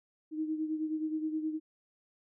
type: beating tone pair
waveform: sine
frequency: 311.1 / 320.6 Hz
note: D#4 / E4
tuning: 0 / -48 cents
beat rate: 9.5 Hz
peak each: -32 / -39 dBFS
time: 0.31-1.6 s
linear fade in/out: 50 ms
effects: none